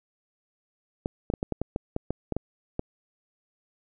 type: clicks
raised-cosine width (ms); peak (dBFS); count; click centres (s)
2; -14; 12; 1.059 / 1.301 / 1.338 / 1.429 / 1.523 / 1.616 / 1.761 / 1.964 / 2.106 / 2.323 / 2.366 / 2.794
effects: none